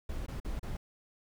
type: noise with dropouts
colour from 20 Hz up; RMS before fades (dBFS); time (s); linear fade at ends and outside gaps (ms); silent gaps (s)
brown; -37; 0.09-0.77; 5; 0.264-0.282 / 0.401-0.446 / 0.595-0.629
effects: none